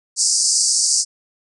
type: band-pass noise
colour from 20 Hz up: pink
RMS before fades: -17 dBFS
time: 0.16-1.05 s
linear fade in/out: 50 ms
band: 4700 to 9300 Hz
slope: 96 dB/octave
effects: none